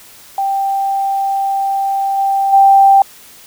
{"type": "tone with level steps", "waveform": "sine", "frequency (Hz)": 785, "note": "G5", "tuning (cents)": 2, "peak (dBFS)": [-13, -11, -4], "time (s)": [0.38, 3.02], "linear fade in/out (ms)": 2, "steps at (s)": [2.17, 2.52], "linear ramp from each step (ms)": 20, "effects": ["white hiss -40 dBFS RMS until 3.46 s"]}